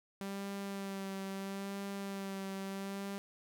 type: tone with vibrato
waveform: sawtooth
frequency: 196 Hz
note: G3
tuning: in tune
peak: -35 dBFS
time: 0.21-3.18 s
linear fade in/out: 0 ms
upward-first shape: sine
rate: 0.76 Hz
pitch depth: 21 cents each way
effects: none